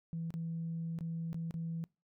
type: tone with dropouts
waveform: sine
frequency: 165.1 Hz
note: E3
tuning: 3 cents sharp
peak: -35 dBFS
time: 0.13-1.84 s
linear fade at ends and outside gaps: 0 ms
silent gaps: 0.305-0.34 / 0.988-1.008 / 1.33-1.344 / 1.509-1.541 s
effects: noise-tail reverb RT60 0.3 s tail -26 dB re dry + tanh soft clip ceiling -31 dBFS